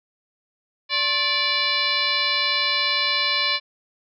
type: harmonic tone with a mistuned harmonic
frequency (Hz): 583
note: D5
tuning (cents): -13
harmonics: 1 / 2 / 3 / 4 / 5 / 6 / 7 / 8 / 9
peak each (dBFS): -36 / -29 / -30 / -25 / -29 / -28 / -24 / -32 / -32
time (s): 0.89-3.6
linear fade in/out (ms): 50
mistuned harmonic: 2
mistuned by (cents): -140
effects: none